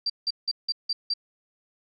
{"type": "tone bursts", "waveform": "sine", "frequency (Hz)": 4699, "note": "D8", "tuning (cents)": 0, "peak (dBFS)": -23, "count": 6, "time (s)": [0.06, 1.138], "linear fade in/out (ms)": 5, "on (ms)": 38, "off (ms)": 170, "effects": []}